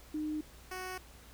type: tone pair in turn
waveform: sine / 10% pulse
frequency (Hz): 305.6 / 370.3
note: D#4 / F#4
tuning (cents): -31 / +1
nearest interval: minor third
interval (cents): 332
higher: second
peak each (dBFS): -33 / -31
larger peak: second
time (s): 0.14-0.41 / 0.71-0.98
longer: neither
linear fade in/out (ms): 5
effects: added 60 Hz sine -56 dBFS peak until 1.33 s + pink hiss -57 dBFS RMS until 1.33 s